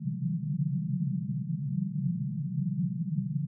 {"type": "band-pass noise", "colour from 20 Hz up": "pink", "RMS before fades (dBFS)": -31, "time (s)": [0, 3.47], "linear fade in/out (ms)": 20, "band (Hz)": [130, 200], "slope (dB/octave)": 96, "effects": []}